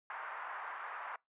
pink band-pass noise, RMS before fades -44 dBFS, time 0.1-1.16 s, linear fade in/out 2 ms, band 850 to 1700 Hz, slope 24 dB/octave, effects noise-tail reverb RT60 0.2 s tail -25 dB re dry + resampled to 8000 Hz

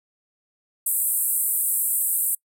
white band-pass noise, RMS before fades -23 dBFS, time 0.86-2.35 s, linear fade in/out 5 ms, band 8000 to 15000 Hz, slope 96 dB/octave, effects noise-tail reverb RT60 0.1 s tail -26 dB re dry

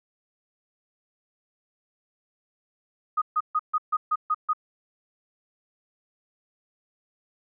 sine tone bursts, 1244.5 Hz, D#6, in tune, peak -20 dBFS, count 8, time 3.17-4.534 s, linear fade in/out 10 ms, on 48 ms, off 140 ms, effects none

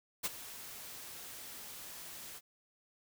white noise with ADSR envelope, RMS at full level -33 dBFS, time 0.23-2.41 s, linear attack 24 ms, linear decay 29 ms, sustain -15 dB, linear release 43 ms, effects none

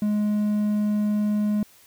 triangle tone, 209.4 Hz, G#3, 15 cents sharp, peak -18 dBFS, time 0.02-1.63 s, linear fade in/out 2 ms, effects white hiss -54 dBFS RMS until 1.86 s

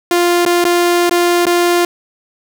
sawtooth tone with dropouts, 349.2 Hz, F4, in tune, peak -6 dBFS, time 0.11-1.85 s, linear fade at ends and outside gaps 2 ms, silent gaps 0.452-0.461 / 0.642-0.65 / 1.095-1.11 / 1.455-1.466 s, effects none

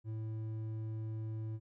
sine tone with hard clipping, 110 Hz, A2, in tune, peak -39 dBFS, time 0.04-1.6 s, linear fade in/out 50 ms, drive 6 dB, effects none

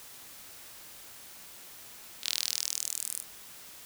sawtooth tone with high-pass filter sweep, 40.27 Hz, E1, 40 cents flat, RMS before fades -34 dBFS, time 2.22-3.24 s, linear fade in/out 50 ms, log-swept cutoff 3700 to 10000 Hz, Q 2.3, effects white hiss -49 dBFS RMS until 3.85 s

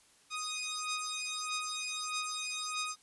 10% pulse beating tone pair, 1244.5 / 1246.1 Hz, D#6 / D#6, 0 / +2 cents, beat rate 1.6 Hz, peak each -30 dBFS, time 0.3-2.96 s, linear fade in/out 50 ms, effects white hiss -64 dBFS RMS until 3.02 s + resampled to 24000 Hz

